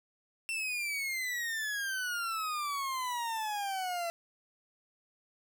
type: exponential sweep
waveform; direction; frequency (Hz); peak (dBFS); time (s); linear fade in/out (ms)
40% pulse; down; 2706 to 671; -32; 0.49-4.1; 0
effects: none